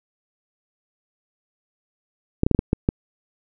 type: clicks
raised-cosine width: 3 ms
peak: -4 dBFS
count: 7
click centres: 2.434 / 2.465 / 2.513 / 2.548 / 2.591 / 2.731 / 2.889 s
effects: none